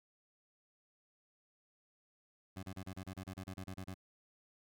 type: tone bursts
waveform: 20% pulse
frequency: 94.2 Hz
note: F#2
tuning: 32 cents sharp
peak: -38 dBFS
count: 14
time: 2.56-3.944 s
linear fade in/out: 10 ms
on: 71 ms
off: 30 ms
effects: none